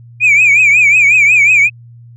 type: tone with vibrato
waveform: sine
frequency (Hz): 2382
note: D7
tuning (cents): +24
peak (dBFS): -3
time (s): 0.2-1.7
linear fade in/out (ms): 50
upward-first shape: triangle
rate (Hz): 5.5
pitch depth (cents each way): 140
effects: tanh soft clip ceiling -3 dBFS + added 118 Hz sine -34 dBFS peak until 2.16 s